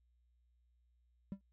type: tone with exponential decay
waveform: triangle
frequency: 196 Hz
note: G3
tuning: in tune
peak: -33 dBFS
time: 1.32-1.41 s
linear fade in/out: 0 ms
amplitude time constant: 18 ms
effects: tanh soft clip ceiling -29 dBFS + added 60 Hz sine -70 dBFS peak until 1.52 s